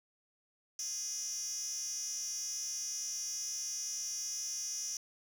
10% pulse tone with high-pass filter, 415.3 Hz, G#4, in tune, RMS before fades -39 dBFS, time 0.79-4.97 s, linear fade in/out 2 ms, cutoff 5800 Hz, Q 7.1, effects none

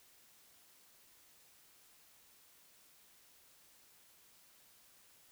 silence, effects white hiss -65 dBFS RMS until 5.31 s

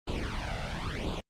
pink noise with flanger, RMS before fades -33 dBFS, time 0.07-1.21 s, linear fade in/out 10 ms, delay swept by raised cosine 0.26 to 1.46 ms, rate 0.96 Hz, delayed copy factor +0.8, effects low-pass 4000 Hz 12 dB/octave + Opus 32 kbps

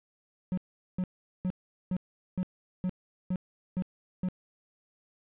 triangle tone bursts, 183.4 Hz, F#3, 15 cents flat, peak -25 dBFS, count 9, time 0.52-4.286 s, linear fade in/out 0 ms, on 54 ms, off 410 ms, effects resampled to 8000 Hz + 11-bit

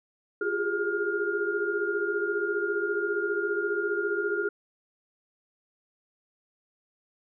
sine tone cluster, 349.3 / 401.2 / 416 / 1415 Hz, F4 / G4 / G#4 / F6, 0 / +40 / +3 / +22 cents, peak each -33 / -31 / -31 / -30 dBFS, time 0.41-4.49 s, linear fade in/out 5 ms, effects none

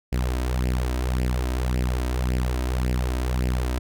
sawtooth tone with flanger, 62.5 Hz, B1, 21 cents sharp, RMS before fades -24 dBFS, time 0.12-3.79 s, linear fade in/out 10 ms, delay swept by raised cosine 0.39 to 3.19 ms, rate 1.8 Hz, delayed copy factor +0.65, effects none

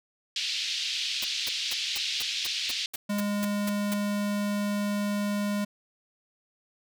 white band-pass noise, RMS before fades -31 dBFS, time 0.36-2.86 s, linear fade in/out 2 ms, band 2700 to 4600 Hz, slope 24 dB/octave
white noise bursts, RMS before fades -34 dBFS, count 12, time 1.22-3.94 s, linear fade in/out 5 ms, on 25 ms, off 220 ms
square tone, 205 Hz, G#3, 22 cents flat, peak -27 dBFS, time 3.09-5.65 s, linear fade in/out 10 ms
effects none

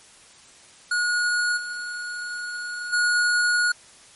square tone with level steps, 1447 Hz, F#6, 39 cents flat, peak -21 / -30 / -19 dBFS, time 0.91-3.72 s, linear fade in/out 5 ms, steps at 1.56 / 2.92 s, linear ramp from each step 20 ms, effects white hiss -50 dBFS RMS until 4.15 s + MP3 48 kbps

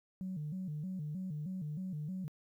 sine tone with vibrato, 167.6 Hz, E3, 29 cents sharp, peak -36 dBFS, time 0.21-2.28 s, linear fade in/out 0 ms, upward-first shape square, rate 3.2 Hz, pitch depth 190 cents each way, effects tanh soft clip ceiling -33 dBFS + 12-bit

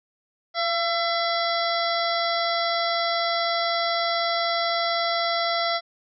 harmonic tone with a mistuned harmonic, 672 Hz, E5, 33 cents sharp, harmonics 1 / 2 / 3 / 5 / 6 / 7 / 8, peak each -25 / -28 / -30 / -32 / -33 / -33 / -34 dBFS, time 0.54-5.81 s, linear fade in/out 50 ms, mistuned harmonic 1, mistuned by +24 cents, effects none

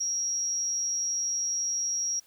sine tone with amplitude modulation, 5650 Hz, F8, 19 cents sharp, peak -24 dBFS, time 0-2.2 s, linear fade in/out 10 ms, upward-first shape sine, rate 188 Hz, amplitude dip 55%, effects white hiss -61 dBFS RMS until 2.26 s

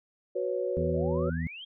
sine chord, F# suspended fourth, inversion none, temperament equal, 370 / 493.9 / 554.4 Hz, F#4 / B4 / C#5, 0 / 0 / 0 cents, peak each -32 dBFS, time 0.35-1.3 s, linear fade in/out 10 ms
harmonic tone, 81.9 Hz, E2, 11 cents flat, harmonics 1 / 2 / 3, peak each -33 / -31 / -36 dBFS, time 0.77-1.47 s, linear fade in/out 0 ms
sine exponential sweep, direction up, 392 to 3322 Hz, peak -40 dBFS, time 0.78-1.65 s, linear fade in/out 10 ms
effects none

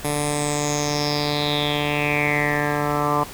10% pulse tone with low-pass filter sweep, 147 Hz, D3, 2 cents sharp, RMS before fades -22 dBFS, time 0.04-3.24 s, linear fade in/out 10 ms, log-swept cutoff 11000 to 1100 Hz, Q 6.9, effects pink hiss -37 dBFS RMS until 3.33 s

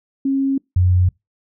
sine tone pair in turn, 271.5 / 90.6 Hz, C#4 / F#2, -36 / -36 cents, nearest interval octave + perfect fifth, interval 1900 cents, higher first, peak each -15 / -11 dBFS, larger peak second, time 0.25-0.58 / 0.76-1.09 s, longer neither, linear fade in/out 5 ms, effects noise-tail reverb RT60 0.2 s tail -26 dB re dry

